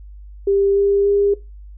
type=tone with pitch steps; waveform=sine; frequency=396.7 / 400.2 / 403.6 Hz; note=G4 / G4 / G#4; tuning=+21 / +36 / -49 cents; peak=-13 dBFS; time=0.47-1.34 s; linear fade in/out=5 ms; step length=290 ms; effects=noise-tail reverb RT60 0.2 s tail -17 dB re dry + added 50 Hz sine -35 dBFS peak until 1.77 s